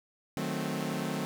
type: chord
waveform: sawtooth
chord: D# diminished seventh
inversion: none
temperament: equal with one note detuned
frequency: 154.22 / 185 / 220 / 261.6 Hz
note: D#3 / F#3 / A3 / C4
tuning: -15 / 0 / 0 / 0 cents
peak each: -33 dBFS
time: 0.37-1.25 s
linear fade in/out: 0 ms
effects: none